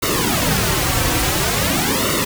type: noise with flanger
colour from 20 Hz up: pink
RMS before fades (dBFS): -18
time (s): 0.02-2.25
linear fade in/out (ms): 10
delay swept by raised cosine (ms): 1.2 to 4.9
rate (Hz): 0.48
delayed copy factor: -0.85
effects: none